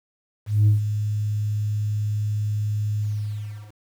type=tone with ADSR envelope; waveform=sine; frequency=105.2 Hz; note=G#2; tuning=23 cents sharp; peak=-10 dBFS; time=0.46-3.74 s; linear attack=210 ms; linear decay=130 ms; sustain=-11 dB; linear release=720 ms; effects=tanh soft clip ceiling -11 dBFS + 8-bit